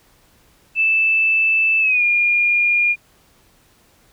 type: tone with pitch glide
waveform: sine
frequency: 2637 to 2418 Hz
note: E7 to D7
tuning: 0 to +50 cents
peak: -13 dBFS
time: 0.75-2.96 s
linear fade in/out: 50 ms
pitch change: -150 cents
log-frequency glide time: 1.8-2.03 s
effects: pink hiss -55 dBFS RMS until 4.12 s